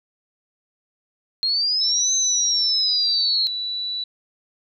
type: exponential two-way sweep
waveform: sine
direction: up then down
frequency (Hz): 4186 to 6272 to 4186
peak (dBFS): -18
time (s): 1.43-3.47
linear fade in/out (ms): 0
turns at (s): 2.14
type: tone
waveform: sine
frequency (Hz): 3951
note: B7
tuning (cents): 0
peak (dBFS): -24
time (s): 1.81-4.04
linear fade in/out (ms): 5
effects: none